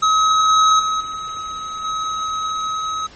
square tone with level steps, 1277 Hz, D#6, 45 cents sharp, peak -13 / -11 / -18 / -26 / -21 dBFS, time 0.02-3.07 s, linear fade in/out 10 ms, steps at 0.49 / 0.79 / 1 / 1.84 s, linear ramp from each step 10 ms, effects pink hiss -43 dBFS RMS until 3.15 s + MP3 32 kbps

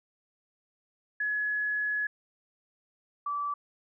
sine tone pair in turn, 1693 / 1157.8 Hz, G#6 / D6, +33 / -25 cents, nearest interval perfect fifth, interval 658 cents, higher first, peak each -27 / -29 dBFS, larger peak first, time 1.2-2.07 / 3.26-3.54 s, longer first, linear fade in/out 5 ms, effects none

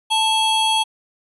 square tone pair together, 880 / 3303 Hz, A5 / G#7, 0 / -10 cents, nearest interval octave + major seventh, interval 2290 cents, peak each -19 dBFS, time 0.1-0.84 s, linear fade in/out 20 ms, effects resampled to 24000 Hz

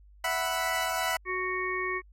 20% pulse chord, E suspended second, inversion none, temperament equal, 659.3 / 740 / 987.8 Hz, E5 / F#5 / B5, 0 / 0 / 0 cents, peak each -27 dBFS, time 0.24-1.17 s, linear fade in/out 5 ms
harmonic tone, 370 Hz, F#4, in tune, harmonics 1 / 3 / 5 / 6, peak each -34 / -34 / -34 / -34 dBFS, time 1.25-2.02 s, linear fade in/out 50 ms
effects added 50 Hz sine -52 dBFS peak until 2.12 s + AAC 48 kbps

